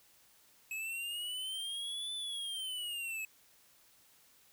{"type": "linear two-way sweep", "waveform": "square", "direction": "up then down", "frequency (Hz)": [2565, 3520, 2565], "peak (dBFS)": -38, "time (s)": [0.71, 3.25], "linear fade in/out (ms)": 2, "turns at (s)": 2.14, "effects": ["white hiss -65 dBFS RMS until 4.52 s"]}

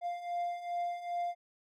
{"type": "beating tone pair", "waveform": "triangle", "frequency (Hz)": [697, 699.5], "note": ["F5", "F5"], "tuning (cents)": [-4, 3], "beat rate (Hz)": 2.5, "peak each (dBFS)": [-38, -33], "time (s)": [0.01, 1.35], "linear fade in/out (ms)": 50, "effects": []}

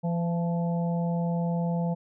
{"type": "harmonic tone with a mistuned harmonic", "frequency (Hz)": 170, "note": "F3", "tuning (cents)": -46, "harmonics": [1, 3, 4, 5], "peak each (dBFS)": [-25, -35, -37, -39], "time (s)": [0.03, 1.95], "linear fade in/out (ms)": 20, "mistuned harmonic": 5, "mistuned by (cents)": 37, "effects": []}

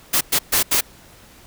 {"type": "noise bursts at uneven times", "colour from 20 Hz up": "white", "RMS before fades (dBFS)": -17, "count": 4, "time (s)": [[0.13, 0.21], [0.32, 0.39], [0.52, 0.63], [0.71, 0.81]], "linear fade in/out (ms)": 10, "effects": ["pink hiss -47 dBFS RMS until 1.46 s"]}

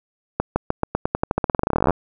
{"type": "accelerating click train", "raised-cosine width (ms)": 1, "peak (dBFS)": -4, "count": 28, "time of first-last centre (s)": [0.4, 1.907], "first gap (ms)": 160, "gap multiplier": 0.9, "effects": []}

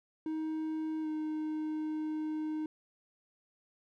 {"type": "tone with pitch glide", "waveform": "triangle", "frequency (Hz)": [314.6, 309.6], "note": ["D#4", "D#4"], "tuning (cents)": [19, -9], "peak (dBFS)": -31, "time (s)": [0.26, 2.66], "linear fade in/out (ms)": 2, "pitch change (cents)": -28, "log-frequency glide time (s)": [1.02, 1.07], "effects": []}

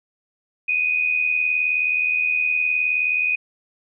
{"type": "tone with amplitude modulation", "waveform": "sine", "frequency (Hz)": 2489, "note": "D#7", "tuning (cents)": 0, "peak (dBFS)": -15, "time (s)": [0.68, 3.36], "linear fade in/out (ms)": 10, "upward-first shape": "sine", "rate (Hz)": 79.2, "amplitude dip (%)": 60, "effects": []}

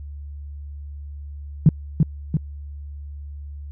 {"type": "tone with echo", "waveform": "sine", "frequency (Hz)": 154.2, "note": "D#3", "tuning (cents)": -15, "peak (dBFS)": -7, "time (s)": [1.66, 1.69], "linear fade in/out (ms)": 2, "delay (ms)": 340, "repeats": 2, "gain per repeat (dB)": -4, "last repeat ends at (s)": 2.37, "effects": ["added 72 Hz sine -32 dBFS peak until 3.71 s"]}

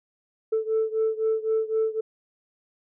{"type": "beating tone pair", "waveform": "sine", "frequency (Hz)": [440, 443.9], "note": ["A4", "A4"], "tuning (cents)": [0, 15], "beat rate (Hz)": 3.9, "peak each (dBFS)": [-23, -25], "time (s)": [0.52, 2.01], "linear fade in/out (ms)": 10, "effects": ["tanh soft clip ceiling -17 dBFS"]}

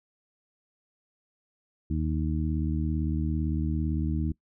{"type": "harmonic tone", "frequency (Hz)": 77.78, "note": "D#2", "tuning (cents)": 0, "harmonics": [1, 2, 3, 4], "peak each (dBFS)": [-28, -31, -33, -34], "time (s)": [1.9, 4.32], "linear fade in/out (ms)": 5, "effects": ["noise-tail reverb RT60 0.1 s tail -22 dB re dry"]}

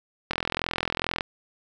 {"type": "click train", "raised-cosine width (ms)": 0.3, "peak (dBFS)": -9, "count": 39, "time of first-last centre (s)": [0.31, 1.208], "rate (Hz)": 42.3, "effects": []}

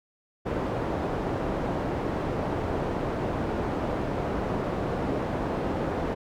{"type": "low-pass noise", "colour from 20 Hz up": "white", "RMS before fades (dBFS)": -29, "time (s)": [0.45, 6.15], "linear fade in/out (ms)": 20, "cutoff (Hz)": 590, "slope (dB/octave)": 12, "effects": []}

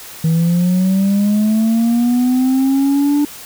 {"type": "linear sweep", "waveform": "sine", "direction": "up", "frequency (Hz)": [160, 293.7], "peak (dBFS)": -8, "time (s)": [0.24, 3.25], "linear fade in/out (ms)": 5, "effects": ["tanh soft clip ceiling -10 dBFS", "white hiss -34 dBFS RMS until 3.45 s"]}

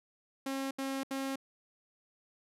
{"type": "tone bursts", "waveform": "sawtooth", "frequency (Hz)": 270, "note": "C#4", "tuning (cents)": -45, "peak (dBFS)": -30, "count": 3, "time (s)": [0.46, 1.358], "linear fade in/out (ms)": 5, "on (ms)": 250, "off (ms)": 74, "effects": ["resampled to 32000 Hz"]}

